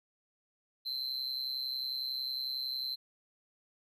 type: tone with amplitude modulation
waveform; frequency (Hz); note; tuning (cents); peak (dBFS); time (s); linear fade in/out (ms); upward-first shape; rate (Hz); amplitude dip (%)
triangle; 4097; C8; -37; -29; 0.85-2.96; 20; sine; 131; 90
effects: none